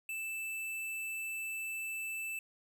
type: tone with hard clipping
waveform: sine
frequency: 2643 Hz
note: E7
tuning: 4 cents sharp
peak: -38 dBFS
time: 0.09-2.39 s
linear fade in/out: 2 ms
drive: 16 dB
effects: none